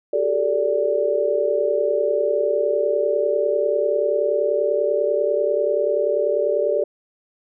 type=tone cluster; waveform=sine; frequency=376.6 / 406.9 / 446.8 / 583 Hz; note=F#4 / G#4 / A4 / D5; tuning=+31 / -35 / +27 / -13 cents; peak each=-27 / -24 / -23 / -20 dBFS; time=0.13-6.84 s; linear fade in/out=5 ms; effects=none